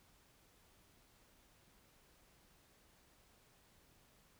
silence, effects pink hiss -69 dBFS RMS until 4.39 s

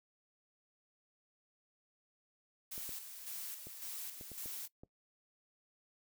blue noise with tremolo, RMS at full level -44 dBFS, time 2.71-4.68 s, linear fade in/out 10 ms, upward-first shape square, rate 1.8 Hz, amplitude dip 50%
clicks, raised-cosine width 2 ms, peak -38 dBFS, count 7, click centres 2.779 / 2.892 / 3.67 / 4.211 / 4.317 / 4.459 / 4.835 s
effects noise-tail reverb RT60 0.1 s tail -20 dB re dry

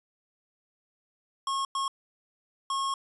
square tone bursts at uneven times, 1088 Hz, C#6, 33 cents flat, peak -28 dBFS, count 3, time 1.47-1.65 / 1.75-1.88 / 2.7-2.94 s, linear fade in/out 2 ms, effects resampled to 24000 Hz

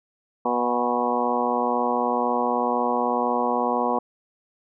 harmonic tone with a mistuned harmonic, 122 Hz, B2, 21 cents flat, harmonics 2 / 3 / 4 / 5 / 6 / 7 / 8 / 9, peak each -28 / -32 / -27 / -32 / -27 / -29 / -27 / -30 dBFS, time 0.45-3.99 s, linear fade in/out 5 ms, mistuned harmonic 7, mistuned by -49 cents, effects none

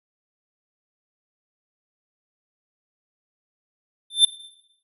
square tone with exponential growth, 3560 Hz, A7, 20 cents sharp, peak -8 dBFS, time 4.1-4.25 s, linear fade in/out 5 ms, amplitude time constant 32 ms, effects noise-tail reverb RT60 0.9 s tail -17 dB re dry + resampled to 32000 Hz

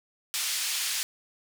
pink band-pass noise, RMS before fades -30 dBFS, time 0.34-1.03 s, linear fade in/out 0 ms, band 2900 to 12000 Hz, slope 12 dB/octave, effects none

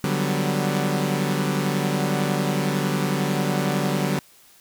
sawtooth chord, G major seventh, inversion second, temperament equal, 146.83 / 185 / 196 / 246.9 Hz, D3 / F#3 / G3 / B3, 0 / 0 / 0 / 0 cents, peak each -21 / -22 / -23 / -26 dBFS, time 0.04-4.19 s, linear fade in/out 0 ms, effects white hiss -53 dBFS RMS until 4.6 s

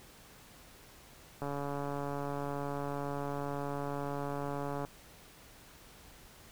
click train, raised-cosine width 1 ms, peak -24 dBFS, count 488, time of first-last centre 1.42-4.85 s, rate 142 Hz, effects pink hiss -56 dBFS RMS until 6.51 s

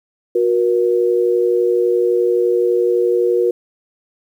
sine tone pair together, 364.2 / 476 Hz, F#4 / A#4, -27 / +36 cents, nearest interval perfect fourth, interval 463 cents, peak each -15 dBFS, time 0.35-3.51 s, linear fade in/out 5 ms, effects 8-bit

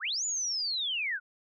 sine linear two-way sweep, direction up then down, 1014 to 7040 to 1400 Hz, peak -29 dBFS, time 0-1.2 s, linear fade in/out 50 ms, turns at 0.25 s, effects none

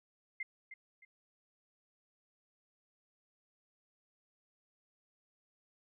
sine tone with echo, 2094 Hz, C7, 1 cent sharp, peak -36 dBFS, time 0.4-0.43 s, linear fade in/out 5 ms, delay 310 ms, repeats 2, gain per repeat -10 dB, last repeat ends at 1.05 s, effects none

